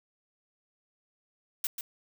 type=noise with echo; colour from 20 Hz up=blue; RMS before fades=-30 dBFS; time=1.64-1.67 s; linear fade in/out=2 ms; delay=140 ms; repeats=1; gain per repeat=-7 dB; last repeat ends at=1.81 s; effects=none